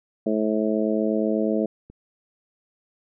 harmonic tone, 108.1 Hz, A2, 30 cents flat, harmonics 2 / 3 / 4 / 5 / 6, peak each -24 / -26 / -27 / -28 / -29 dBFS, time 0.26-1.66 s, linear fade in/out 5 ms
click, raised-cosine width 3 ms, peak -31 dBFS, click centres 1.9 s
effects none

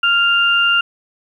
sine tone pair together, 1395.8 / 2794 Hz, F6 / F7, -1 / 0 cents, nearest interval octave, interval 1201 cents, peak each -14 dBFS, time 0.03-0.81 s, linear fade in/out 5 ms, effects 8-bit

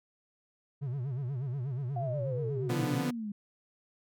triangle tone with vibrato, 131.2 Hz, C3, 5 cents sharp, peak -30 dBFS, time 0.81-3.02 s, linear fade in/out 20 ms, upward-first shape sine, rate 8.3 Hz, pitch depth 170 cents each way
sine exponential sweep, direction down, 720 to 200 Hz, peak -34 dBFS, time 1.96-3.32 s, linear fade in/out 5 ms
sawtooth chord, B diminished, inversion first, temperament equal, 146.83 / 174.61 / 246.9 Hz, D3 / F3 / B3, 0 / 0 / 0 cents, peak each -31 / -34 / -31 dBFS, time 2.69-3.11 s, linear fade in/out 10 ms
effects none

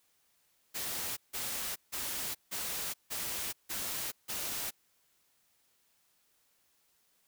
white noise bursts, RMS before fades -37 dBFS, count 7, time 0.74-4.71 s, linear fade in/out 20 ms, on 430 ms, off 160 ms, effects white hiss -72 dBFS RMS until 7.27 s

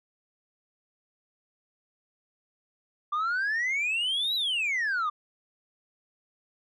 sine exponential two-way sweep, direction up then down, 1172 to 3990 to 1172 Hz, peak -23 dBFS, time 3.12-5.1 s, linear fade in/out 10 ms, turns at 4.35 s, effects tanh soft clip ceiling -24 dBFS

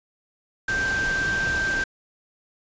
sine tone in noise, 1568 Hz, G6, in tune, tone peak -22 dBFS, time 0.68-1.84 s, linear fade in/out 5 ms, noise pink, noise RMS -31 dBFS, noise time 0.68-1.84 s, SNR +6 dB, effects resampled to 16000 Hz

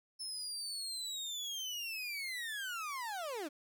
30% pulse linear sweep, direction down, 5274 to 270 Hz, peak -36 dBFS, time 0.19-3.49 s, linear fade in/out 20 ms, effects none

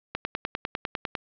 click train, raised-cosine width 0.3 ms, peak -12 dBFS, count 11, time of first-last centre 0.15-1.152 s, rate 9.98 Hz, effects low-pass 4000 Hz 12 dB/octave

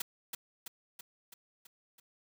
white noise with echo, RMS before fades -35 dBFS, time 0-0.02 s, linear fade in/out 5 ms, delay 330 ms, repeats 6, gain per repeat -4 dB, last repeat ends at 2 s, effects none

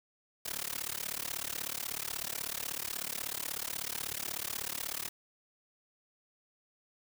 white noise with amplitude modulation, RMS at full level -34 dBFS, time 0.45-5.09 s, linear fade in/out 10 ms, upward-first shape sine, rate 36.3 Hz, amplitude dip 100%, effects none

